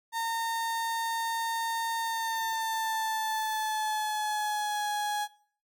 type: tone with pitch glide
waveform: 35% pulse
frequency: 914 to 833.3 Hz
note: A#5 to G#5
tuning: -34 to +6 cents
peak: -27 dBFS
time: 0.12-5.28 s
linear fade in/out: 50 ms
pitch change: -160 cents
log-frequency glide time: 1.98-4.88 s
effects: noise-tail reverb RT60 0.5 s tail -20 dB re dry